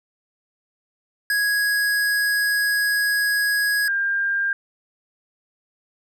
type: tone pair in turn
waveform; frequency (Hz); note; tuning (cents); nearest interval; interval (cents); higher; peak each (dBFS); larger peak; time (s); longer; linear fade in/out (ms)
square / sine; 1661.2 / 1599.2; G#6 / G6; 0 / +34; minor second; 66; first; -19; neither; 1.3-3.88 / 3.88-4.53; first; 2
effects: none